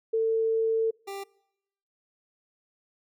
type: tone pair in turn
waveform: sine / 25% pulse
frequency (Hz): 447.9 / 395.1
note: A4 / G4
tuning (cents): +31 / +14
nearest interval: major second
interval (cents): 217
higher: first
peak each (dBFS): -22 / -31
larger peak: first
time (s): 0.13-0.91 / 1.07-1.24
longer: first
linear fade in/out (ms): 10
effects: noise-tail reverb RT60 0.9 s tail -26 dB re dry